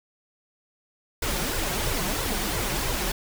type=noise with flanger; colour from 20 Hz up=pink; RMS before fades=-27 dBFS; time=1.22-3.12 s; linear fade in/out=5 ms; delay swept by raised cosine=1.9 to 5.6 ms; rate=3 Hz; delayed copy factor=+0.75; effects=none